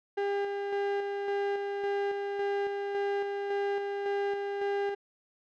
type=tone with tremolo; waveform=35% pulse; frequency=401.6 Hz; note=G4; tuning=42 cents sharp; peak=-26 dBFS; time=0.17-4.95 s; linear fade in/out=10 ms; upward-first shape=square; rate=1.8 Hz; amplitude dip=35%; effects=low-pass 2000 Hz 12 dB/octave